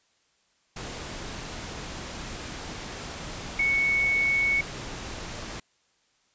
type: tone in noise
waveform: sine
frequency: 2217 Hz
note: C#7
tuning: in tune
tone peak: -21 dBFS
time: 3.59-4.61 s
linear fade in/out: 5 ms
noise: pink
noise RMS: -37 dBFS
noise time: 0.76-5.6 s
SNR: +13 dB
effects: white hiss -68 dBFS RMS until 6.34 s + resampled to 16000 Hz